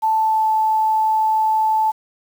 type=tone with pitch glide; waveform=sine; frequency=880 to 873.9 Hz; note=A5 to A5; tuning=0 to -12 cents; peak=-14 dBFS; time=0.02-1.92 s; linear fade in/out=20 ms; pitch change=-12 cents; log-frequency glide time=0.16-0.49 s; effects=7-bit